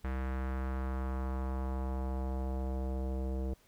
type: tone with low-pass filter sweep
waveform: square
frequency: 65.3 Hz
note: C2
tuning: 3 cents flat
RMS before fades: -35 dBFS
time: 0.04-3.54 s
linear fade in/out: 5 ms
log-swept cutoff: 1800 to 510 Hz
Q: 1.7
effects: pink hiss -66 dBFS RMS until 3.67 s